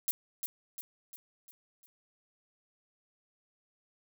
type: noise with echo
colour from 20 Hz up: violet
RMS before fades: -30 dBFS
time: 0.08-0.11 s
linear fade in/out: 0 ms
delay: 350 ms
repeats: 5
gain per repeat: -6 dB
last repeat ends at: 1.86 s
effects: none